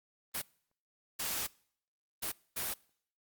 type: noise bursts at uneven times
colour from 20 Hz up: white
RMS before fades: -36 dBFS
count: 4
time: 0.34-0.42 / 1.19-1.47 / 2.22-2.32 / 2.56-2.74 s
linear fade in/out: 10 ms
effects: noise-tail reverb RT60 0.6 s tail -24 dB re dry + Opus 32 kbps